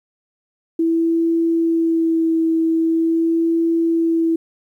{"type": "tone with vibrato", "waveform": "sine", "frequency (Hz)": 328.6, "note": "E4", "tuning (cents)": -5, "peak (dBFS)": -14, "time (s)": [0.79, 4.36], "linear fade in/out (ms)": 5, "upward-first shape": "sine", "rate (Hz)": 0.43, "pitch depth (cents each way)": 17, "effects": ["9-bit"]}